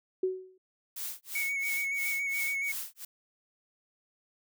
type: tone with exponential decay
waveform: sine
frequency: 373.5 Hz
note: F#4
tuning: 16 cents sharp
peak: -23 dBFS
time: 0.23-0.58 s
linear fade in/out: 5 ms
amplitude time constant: 76 ms
type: noise with tremolo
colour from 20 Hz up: blue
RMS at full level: -36 dBFS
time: 0.96-3.05 s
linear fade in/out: 5 ms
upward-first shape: sine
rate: 2.9 Hz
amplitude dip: 100%
type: tone with vibrato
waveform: triangle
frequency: 2219 Hz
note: C#7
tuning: 1 cent sharp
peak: -28 dBFS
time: 1.35-2.72 s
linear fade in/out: 5 ms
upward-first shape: square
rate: 7.1 Hz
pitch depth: 20 cents each way
effects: none